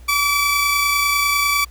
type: tone pair together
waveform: sawtooth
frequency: 1145 / 2320 Hz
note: D6 / D7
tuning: -44 / -22 cents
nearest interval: octave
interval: 1222 cents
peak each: -15 dBFS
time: 0.08-1.65 s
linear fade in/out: 10 ms
effects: added 60 Hz sine -38 dBFS peak until 1.7 s + pink hiss -52 dBFS RMS until 1.7 s